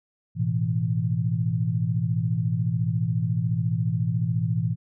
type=chord; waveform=sine; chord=A suspended second; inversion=none; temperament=equal with one note detuned; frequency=109.3 / 123.47 / 164.81 Hz; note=A2 / B2 / E3; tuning=-11 / 0 / 0 cents; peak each=-26 dBFS; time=0.35-4.76 s; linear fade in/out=50 ms; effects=none

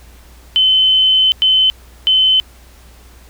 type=tone bursts at uneven times; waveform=sine; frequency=3055 Hz; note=G7; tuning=45 cents flat; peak=-8 dBFS; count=3; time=0.56-1.32 / 1.42-1.7 / 2.07-2.4 s; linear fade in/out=0 ms; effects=added 60 Hz sine -40 dBFS peak until 3.29 s + pink hiss -46 dBFS RMS until 3.29 s

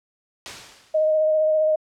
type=noise with exponential decay; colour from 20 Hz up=white; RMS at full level=-31 dBFS; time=0.46-1.25 s; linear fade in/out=0 ms; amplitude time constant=170 ms
type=tone with vibrato; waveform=sine; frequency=622.3 Hz; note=D#5; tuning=in tune; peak=-16 dBFS; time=0.94-1.76 s; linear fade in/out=10 ms; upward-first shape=sine; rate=15 Hz; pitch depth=16 cents each way
effects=low-pass 6000 Hz 12 dB/octave

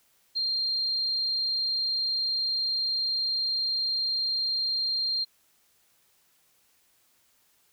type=tone; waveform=sine; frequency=4190 Hz; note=C8; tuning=2 cents sharp; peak=-25 dBFS; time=0.35-5.25 s; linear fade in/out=20 ms; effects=white hiss -66 dBFS RMS until 7.72 s

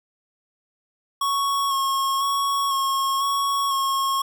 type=tone with vibrato; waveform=square; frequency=1098 Hz; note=C#6; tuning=17 cents flat; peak=-21 dBFS; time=1.21-4.22 s; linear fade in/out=5 ms; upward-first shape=square; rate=1 Hz; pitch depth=19 cents each way; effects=none

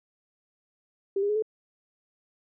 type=tone with pitch steps; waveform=sine; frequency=393.2 / 406.8 / 420.9 / 435.5 Hz; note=G4 / G#4 / G#4 / A4; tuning=+5 / -36 / +23 / -18 cents; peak=-23 dBFS; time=1.16-1.424 s; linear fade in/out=5 ms; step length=66 ms; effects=none

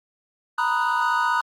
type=chord; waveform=triangle; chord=B major seventh; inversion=third; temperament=equal; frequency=932.3 / 987.8 / 1244.5 / 1480 Hz; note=A#5 / B5 / D#6 / F#6; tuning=0 / 0 / 0 / 0 cents; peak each=-23 dBFS; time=0.58-1.41 s; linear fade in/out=5 ms; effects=Opus 24 kbps

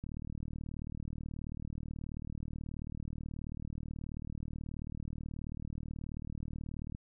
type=click train; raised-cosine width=5 ms; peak=-29 dBFS; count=267; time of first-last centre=0.04-6.949 s; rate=38.5 Hz; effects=none

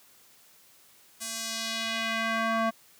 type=tone with band-pass filter sweep; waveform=square; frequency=225.4 Hz; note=A3; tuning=42 cents sharp; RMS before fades=-30 dBFS; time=1.2-2.71 s; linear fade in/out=20 ms; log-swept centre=8900 to 940 Hz; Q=1.2; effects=white hiss -58 dBFS RMS until 2.99 s + high-pass 80 Hz 12 dB/octave

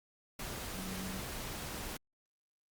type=tone in noise; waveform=sine; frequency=188.1 Hz; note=F#3; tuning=29 cents sharp; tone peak=-42 dBFS; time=0.75-1.2 s; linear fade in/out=5 ms; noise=pink; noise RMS=-42 dBFS; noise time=0.39-1.97 s; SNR=-3 dB; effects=Opus 48 kbps

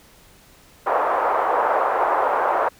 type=band-pass noise; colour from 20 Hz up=white; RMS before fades=-20 dBFS; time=0.86-2.69 s; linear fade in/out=10 ms; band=490 to 1100 Hz; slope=24 dB/octave; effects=pink hiss -51 dBFS RMS until 2.79 s

